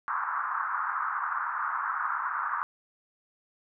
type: band-pass noise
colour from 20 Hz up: pink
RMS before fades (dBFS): -31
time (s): 0.08-2.63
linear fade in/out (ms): 0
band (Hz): 1000 to 1500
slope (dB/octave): 48
effects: none

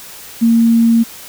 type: tone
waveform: sine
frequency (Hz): 230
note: A#3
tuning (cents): -23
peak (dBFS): -7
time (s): 0.41-1.04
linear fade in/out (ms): 20
effects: white hiss -34 dBFS RMS until 1.28 s

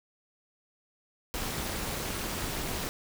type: noise with amplitude modulation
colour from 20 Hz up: pink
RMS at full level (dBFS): -31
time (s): 1.34-2.89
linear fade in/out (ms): 0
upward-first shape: sine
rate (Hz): 266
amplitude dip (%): 70
effects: none

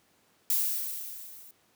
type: noise with level ramp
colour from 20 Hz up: violet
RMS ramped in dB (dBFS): -25 to -51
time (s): 0.5-1.51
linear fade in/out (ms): 2
effects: pink hiss -66 dBFS RMS until 1.75 s + high-pass 150 Hz 12 dB/octave

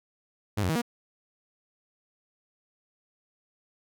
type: tone with pitch steps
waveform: sawtooth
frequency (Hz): 103.7 / 89.7 / 160.2 / 238.3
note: G#2 / F2 / E3 / A#3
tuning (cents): -2 / +47 / -49 / +38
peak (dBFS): -21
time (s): 0.57-0.818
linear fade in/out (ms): 10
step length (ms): 62
effects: none

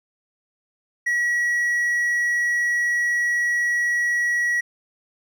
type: tone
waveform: triangle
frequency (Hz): 1922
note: B6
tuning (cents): -48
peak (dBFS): -17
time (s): 1.06-4.61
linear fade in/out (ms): 10
effects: none

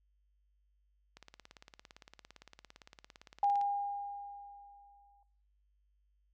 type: click train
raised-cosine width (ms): 0.2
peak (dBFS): -34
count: 44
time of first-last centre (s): 1.17-3.613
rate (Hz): 17.6
type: tone with exponential decay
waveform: sine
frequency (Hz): 808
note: G#5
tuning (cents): -48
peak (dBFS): -25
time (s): 3.43-5.23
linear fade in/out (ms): 2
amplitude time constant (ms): 390
effects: noise-tail reverb RT60 1.0 s tail -23 dB re dry + added 50 Hz sine -70 dBFS peak until 6.33 s

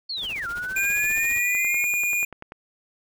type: linear two-way sweep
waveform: sine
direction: down then up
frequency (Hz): 4516 to 1374 to 2195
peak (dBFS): -27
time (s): 0.09-1.85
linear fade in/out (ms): 10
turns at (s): 0.47
type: noise with tremolo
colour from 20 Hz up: pink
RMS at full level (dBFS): -40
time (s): 0.16-1.42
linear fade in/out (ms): 50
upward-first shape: sine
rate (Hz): 15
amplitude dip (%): 80
type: tone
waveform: square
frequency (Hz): 2432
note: D#7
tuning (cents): -40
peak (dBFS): -22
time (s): 0.76-2.25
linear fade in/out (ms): 5
type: click train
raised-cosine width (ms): 0.5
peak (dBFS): -23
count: 11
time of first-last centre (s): 1.55-2.521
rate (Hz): 10.3
effects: none

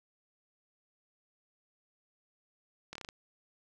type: slowing click train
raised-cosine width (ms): 0.2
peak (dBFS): -25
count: 6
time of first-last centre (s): 2.93-3.089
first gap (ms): 24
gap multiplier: 1.14
effects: none

